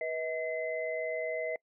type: tone cluster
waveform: sine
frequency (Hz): 488.3 / 636 / 2047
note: B4 / D#5 / C7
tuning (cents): -20 / +38 / -38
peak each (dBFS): -37 / -34 / -38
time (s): 0.01-1.56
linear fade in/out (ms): 2
effects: noise-tail reverb RT60 0.1 s tail -24 dB re dry